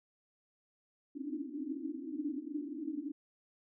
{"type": "band-pass noise", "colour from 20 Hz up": "white", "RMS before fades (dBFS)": -40, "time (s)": [1.15, 3.12], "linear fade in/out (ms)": 10, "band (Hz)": [270, 310], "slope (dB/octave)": 96, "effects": []}